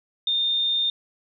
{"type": "tone", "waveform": "sine", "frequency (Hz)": 3632, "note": "A#7", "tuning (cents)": -46, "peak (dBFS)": -20, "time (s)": [0.27, 0.9], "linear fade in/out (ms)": 2, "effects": []}